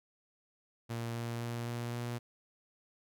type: tone with pitch steps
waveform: sawtooth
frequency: 116.54 / 117.35 / 118.17 / 118.99 / 119.82 Hz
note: A#2 / A#2 / A#2 / A#2 / A#2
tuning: 0 / +12 / +24 / +36 / +48 cents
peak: -32 dBFS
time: 0.89-2.19 s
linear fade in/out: 20 ms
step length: 260 ms
effects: none